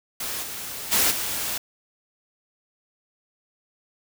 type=noise with level steps; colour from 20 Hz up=white; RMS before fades=-30 / -34 / -20 / -28 dBFS; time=0.2-1.58 s; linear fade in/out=5 ms; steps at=0.42 / 0.91 / 1.1 s; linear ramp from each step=20 ms; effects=none